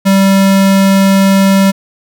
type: tone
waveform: square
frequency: 194.5 Hz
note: G3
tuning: 13 cents flat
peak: -6 dBFS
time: 0.05-1.72 s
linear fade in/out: 20 ms
effects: none